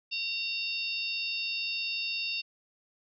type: harmonic tone with a mistuned harmonic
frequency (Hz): 917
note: A#5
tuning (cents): -29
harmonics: 3 / 4 / 5 / 6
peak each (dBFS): -33 / -38 / -37 / -40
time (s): 0.11-2.42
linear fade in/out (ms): 20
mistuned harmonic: 6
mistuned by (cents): -80
effects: none